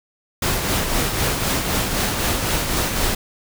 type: noise with tremolo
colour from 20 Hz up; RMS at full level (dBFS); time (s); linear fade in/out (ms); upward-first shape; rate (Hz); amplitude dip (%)
pink; -19; 0.42-3.15; 5; triangle; 3.9; 45
effects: none